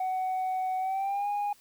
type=tone with pitch glide; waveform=sine; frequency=748 to 820.4 Hz; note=F#5 to G#5; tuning=+19 to -21 cents; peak=-25 dBFS; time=0-1.53 s; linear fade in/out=5 ms; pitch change=+160 cents; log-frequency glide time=0.79-1.28 s; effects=tanh soft clip ceiling -26 dBFS + white hiss -60 dBFS RMS until 1.6 s